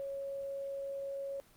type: tone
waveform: sine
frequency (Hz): 552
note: C#5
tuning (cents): -7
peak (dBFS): -37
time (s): 0-1.4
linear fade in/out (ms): 0
effects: pink hiss -63 dBFS RMS until 1.56 s + Opus 24 kbps